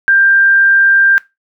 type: tone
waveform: sine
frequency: 1587 Hz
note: G6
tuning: 21 cents sharp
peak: -6 dBFS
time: 0.08-1.18 s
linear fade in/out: 0 ms
effects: noise-tail reverb RT60 0.2 s tail -19 dB re dry